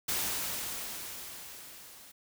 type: noise with level ramp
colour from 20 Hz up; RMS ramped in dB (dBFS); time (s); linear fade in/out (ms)
white; -31 to -53; 0.08-2.12; 10
effects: none